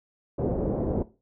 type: low-pass noise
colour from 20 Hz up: white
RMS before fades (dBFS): -27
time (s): 0.38-1.03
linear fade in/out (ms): 10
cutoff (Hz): 510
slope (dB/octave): 24
effects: noise-tail reverb RT60 0.3 s tail -17 dB re dry